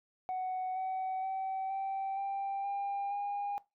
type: tone with pitch steps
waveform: sine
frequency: 744 / 754.8 / 765.8 / 776.9 / 788.2 / 799.7 / 811.3 Hz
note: F#5 / F#5 / G5 / G5 / G5 / G5 / G#5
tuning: +9 / +34 / -41 / -16 / +9 / +34 / -41 cents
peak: -31 dBFS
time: 0.29-3.58 s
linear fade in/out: 0 ms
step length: 470 ms
effects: noise-tail reverb RT60 0.2 s tail -20 dB re dry + tanh soft clip ceiling -31 dBFS